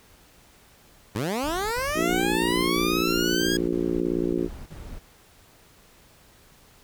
15% pulse linear sweep, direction up, 92.5 to 1662 Hz, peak -19 dBFS, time 1.15-3.57 s, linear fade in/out 5 ms
brown noise bursts, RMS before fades -38 dBFS, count 11, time 1.43-4.99 s, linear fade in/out 10 ms, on 290 ms, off 37 ms
harmonic tone, 58.27 Hz, A#1, in tune, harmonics 3 / 4 / 5 / 6 / 7 / 8 / 9, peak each -32 / -33 / -28 / -26 / -31 / -39 / -40 dBFS, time 1.94-4.49 s, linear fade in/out 50 ms
effects pink hiss -55 dBFS RMS until 6.83 s

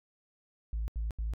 sine tone bursts, 55 Hz, A1, in tune, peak -29 dBFS, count 3, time 0.73-1.336 s, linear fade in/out 0 ms, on 150 ms, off 78 ms, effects tanh soft clip ceiling -28 dBFS

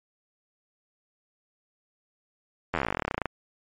slowing click train, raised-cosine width 0.5 ms, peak -11 dBFS, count 24, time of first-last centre 2.74-3.257 s, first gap 11 ms, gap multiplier 1.06, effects MP3 64 kbps

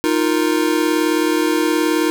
square chord, Eb suspended second, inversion none, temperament just, 311.1 / 350 / 466.7 Hz, Eb4 / F4 / Bb4, 0 / +4 / +2 cents, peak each -18 / -20 / -23 dBFS, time 0.04-2.1 s, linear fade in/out 0 ms, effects none

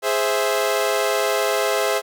sawtooth chord, Ab augmented, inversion none, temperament equal, 415.3 / 523.3 / 659.3 Hz, Ab4 / C5 / E5, 0 / 0 / 0 cents, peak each -19 dBFS, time 0.02-2.02 s, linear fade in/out 50 ms, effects none

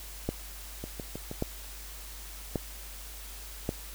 two click trains, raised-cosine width 2 ms, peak -23 / -15 dBFS, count 4 / 4, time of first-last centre 0.84-1.314 / 0.29-3.691 s, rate 6.33 / 0.882 Hz, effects added 50 Hz sine -44 dBFS peak until 3.94 s + white hiss -46 dBFS RMS until 3.94 s

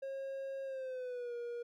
triangle tone with pitch glide, 541 to 476.4 Hz, C#5 to A#4, -42 to +38 cents, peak -37 dBFS, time 0.02-1.63 s, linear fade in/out 10 ms, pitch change -220 cents, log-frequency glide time 0.64-1.34 s, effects none

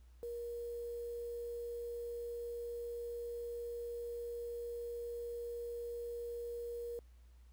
sine tone with quantisation, 473.3 Hz, A#4, 26 cents sharp, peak -40 dBFS, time 0.23-6.99 s, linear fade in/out 0 ms, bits 10, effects added 60 Hz sine -57 dBFS peak until 7.52 s + pink hiss -75 dBFS RMS until 7.52 s

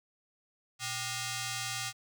5% pulse ring-modulated tone, 659.3 Hz, E5, in tune, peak -20 dBFS, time 0.79-1.93 s, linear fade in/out 50 ms, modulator 539 Hz, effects none

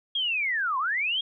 sine linear two-way sweep, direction down then up, 3307 to 995 to 3307 Hz, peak -24 dBFS, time 0.15-1.21 s, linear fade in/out 5 ms, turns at 0.78 s, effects none

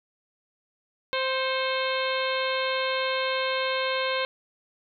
harmonic tone with a mistuned harmonic, 523.3 Hz, C5, in tune, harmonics 1 / 2 / 3 / 4 / 5 / 6 / 7 / 8, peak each -28 / -31 / -33 / -34 / -35 / -36 / -36 / -37 dBFS, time 1.13-4.25 s, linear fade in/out 0 ms, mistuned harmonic 4, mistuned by +61 cents, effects none

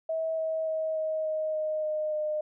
sine tone with pitch steps, 645 / 639.8 / 634.7 / 629.5 / 624.5 / 619.4 / 614.5 / 609.5 Hz, E5 / D#5 / D#5 / D#5 / D#5 / D#5 / D#5 / D#5, -38 / +48 / +34 / +20 / +6 / -8 / -22 / -36 cents, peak -27 dBFS, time 0.09-2.41 s, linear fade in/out 5 ms, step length 290 ms, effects none

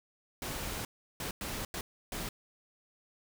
pink noise bursts at uneven times, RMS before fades -38 dBFS, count 5, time 0.42-0.85 / 1.2-1.31 / 1.41-1.65 / 1.74-1.81 / 2.12-2.29 s, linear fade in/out 2 ms, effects none

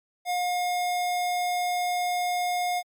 square tone, 715 Hz, F5, 41 cents sharp, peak -25 dBFS, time 0.25-2.83 s, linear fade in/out 50 ms, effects MP3 64 kbps

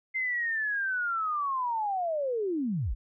sine linear sweep, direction down, 2093 to 30.36 Hz, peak -27 dBFS, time 0.14-2.95 s, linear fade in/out 20 ms, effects none

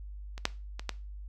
clicks, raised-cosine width 0.2 ms, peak -25 / -8 / -21 / -14 dBFS, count 4, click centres 0.379 / 0.454 / 0.795 / 0.893 s, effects noise-tail reverb RT60 0.3 s tail -19 dB re dry + added 50 Hz sine -40 dBFS peak until 1.28 s

